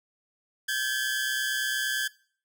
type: tone pair together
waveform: sawtooth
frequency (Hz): 1568 / 1696.7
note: G6 / G#6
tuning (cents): 0 / +37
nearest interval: minor second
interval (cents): 137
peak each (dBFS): -26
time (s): 0.68-2.08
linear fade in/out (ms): 10
effects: noise-tail reverb RT60 0.5 s tail -22 dB re dry